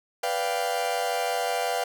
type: chord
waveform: 40% pulse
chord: G dominant seventh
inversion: first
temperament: equal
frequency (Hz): 493.9 / 587.3 / 698.5 / 784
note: B4 / D5 / F5 / G5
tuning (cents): 0 / 0 / 0 / 0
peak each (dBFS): -30 / -33 / -28 / -30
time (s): 0.23-1.84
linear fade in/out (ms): 5
effects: none